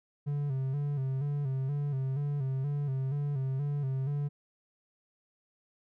triangle tone with vibrato, 138.59 Hz, C#3, in tune, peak -27 dBFS, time 0.26-4.29 s, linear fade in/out 20 ms, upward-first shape square, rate 2.1 Hz, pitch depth 72 cents each way, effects none

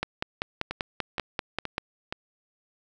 two click trains, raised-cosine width 0.3 ms, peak -15 / -11 dBFS, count 4 / 10, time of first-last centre 0.71-2.125 / 0.03-1.781 s, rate 2.12 / 5.14 Hz, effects none

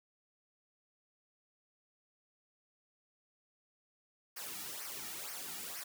white noise with flanger, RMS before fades -44 dBFS, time 4.36-5.84 s, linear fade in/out 10 ms, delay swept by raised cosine 0.26 to 1.96 ms, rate 2.1 Hz, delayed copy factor -0.7, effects none

